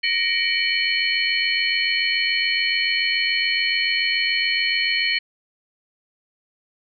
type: tone cluster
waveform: sine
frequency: 1872 / 2260 / 2347 / 3016 / 4313 Hz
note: A#6 / C#7 / D7 / F#7 / C#8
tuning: +7 / +33 / -2 / +32 / -48 cents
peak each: -25 dBFS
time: 0.03-5.19 s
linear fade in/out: 10 ms
effects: none